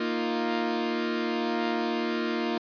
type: chord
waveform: sawtooth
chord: Bb suspended fourth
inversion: none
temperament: equal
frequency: 233.1 / 311.1 / 349.2 Hz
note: Bb3 / Eb4 / F4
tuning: 0 / 0 / 0 cents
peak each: -26 / -29 / -26 dBFS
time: 0-2.58 s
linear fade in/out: 5 ms
effects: resampled to 11025 Hz